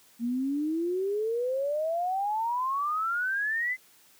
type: exponential sweep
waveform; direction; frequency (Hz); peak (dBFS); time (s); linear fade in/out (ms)
sine; up; 229.7 to 2062; -26; 0.19-3.77; 50
effects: white hiss -59 dBFS RMS until 4.19 s + high-pass 100 Hz 12 dB/octave

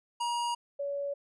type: tone pair in turn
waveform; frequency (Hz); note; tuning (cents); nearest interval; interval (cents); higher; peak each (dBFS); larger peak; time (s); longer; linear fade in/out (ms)
square / sine; 951 / 565.5; A#5 / C#5; +34 / +34; major sixth; 900; first; -30 / -31; first; 0.2-0.55 / 0.79-1.14; neither; 10
effects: resampled to 24000 Hz

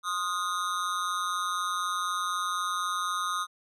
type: tone with amplitude modulation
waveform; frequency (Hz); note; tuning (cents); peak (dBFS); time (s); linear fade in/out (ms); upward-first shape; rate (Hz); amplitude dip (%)
square; 1242; D#6; -3; -25; 0.03-3.47; 50; sine; 184; 85
effects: low-pass 11000 Hz 12 dB/octave

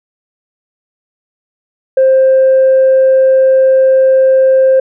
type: tone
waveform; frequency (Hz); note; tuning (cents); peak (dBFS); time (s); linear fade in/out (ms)
sine; 527; C5; +12; -3; 1.97-4.8; 5
effects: tanh soft clip ceiling -2 dBFS

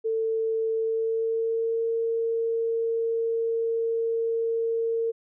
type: tone with pitch glide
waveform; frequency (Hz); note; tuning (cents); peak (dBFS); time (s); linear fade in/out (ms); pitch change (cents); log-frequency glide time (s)
sine; 446.7 to 456.9; A4 to A#4; +26 to -35; -23; 0.04-5.12; 20; +39; 0.75-1.86
effects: none

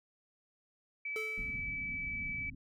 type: tone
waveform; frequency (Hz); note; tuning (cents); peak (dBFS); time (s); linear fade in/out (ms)
sine; 2300; D7; -37; -36; 1.05-2.5; 5
type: tone with exponential decay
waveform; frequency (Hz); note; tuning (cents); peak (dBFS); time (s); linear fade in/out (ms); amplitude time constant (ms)
square; 436; A4; -16; -37; 1.16-1.72; 1; 120
type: low-pass noise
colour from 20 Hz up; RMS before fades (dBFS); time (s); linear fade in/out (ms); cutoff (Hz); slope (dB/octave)
pink; -46; 1.37-2.55; 5; 280; 96
effects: none

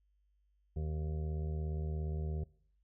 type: harmonic tone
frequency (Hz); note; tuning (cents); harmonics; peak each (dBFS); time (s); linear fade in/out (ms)
77.2; D#2; -13; 1 / 2 / 3 / 5 / 6 / 7 / 8 / 9; -35 / -40 / -54 / -48 / -54 / -57 / -64 / -58; 0.76-2.44; 5
effects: noise-tail reverb RT60 0.6 s tail -23 dB re dry + added 50 Hz sine -70 dBFS peak until 2.83 s

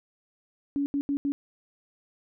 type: tone bursts at uneven times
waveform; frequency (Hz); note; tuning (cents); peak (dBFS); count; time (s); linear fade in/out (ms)
sine; 282.5; C#4; +33; -24; 4; 0.76-0.86 / 0.94-1.01 / 1.09-1.17 / 1.25-1.32; 0
effects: none

